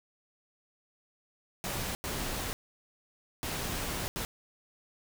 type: noise bursts at uneven times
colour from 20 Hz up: pink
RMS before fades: -35 dBFS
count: 4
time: 1.64-1.95 / 2.04-2.53 / 3.43-4.08 / 4.16-4.25 s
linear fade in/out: 0 ms
effects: none